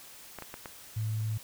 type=clicks; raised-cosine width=0.5 ms; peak=-25 dBFS; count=4; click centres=0.387 / 0.423 / 0.541 / 0.658 s
type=tone; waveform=sine; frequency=109.1 Hz; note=A2; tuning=14 cents flat; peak=-29 dBFS; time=0.96-1.38 s; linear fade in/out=10 ms
effects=white hiss -50 dBFS RMS until 1.43 s